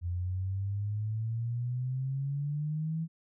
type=exponential sweep; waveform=sine; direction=up; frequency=86.2 to 164.81 Hz; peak=-30 dBFS; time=0.01-3.08 s; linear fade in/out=50 ms; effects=none